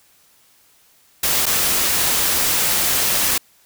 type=noise with dropouts; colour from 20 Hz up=white; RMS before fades=-18 dBFS; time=1.23-3.38 s; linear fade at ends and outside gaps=5 ms; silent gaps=1.457-1.464 s; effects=white hiss -55 dBFS RMS until 3.65 s